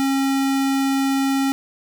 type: tone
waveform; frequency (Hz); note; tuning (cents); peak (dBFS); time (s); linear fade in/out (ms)
square; 271.6; C#4; -35; -18; 0-1.52; 0
effects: none